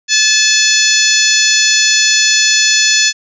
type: harmonic tone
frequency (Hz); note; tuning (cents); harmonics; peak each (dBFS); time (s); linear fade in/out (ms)
865; A5; -30; 2 / 3 / 4 / 5 / 6 / 7 / 8; -16 / -16 / -16 / -16 / -16 / -16 / -16; 0.08-3.13; 50
effects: none